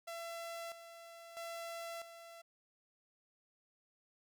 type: tone with tremolo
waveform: sawtooth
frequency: 673 Hz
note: E5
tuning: 36 cents sharp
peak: -39 dBFS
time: 0.07-2.42 s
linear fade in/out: 10 ms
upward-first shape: square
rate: 0.77 Hz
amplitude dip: 65%
effects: none